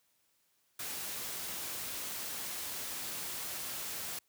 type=noise; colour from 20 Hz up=white; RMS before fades=-40 dBFS; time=0.79-4.19 s; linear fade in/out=5 ms; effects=white hiss -74 dBFS RMS until 4.28 s + high-pass 60 Hz 12 dB/octave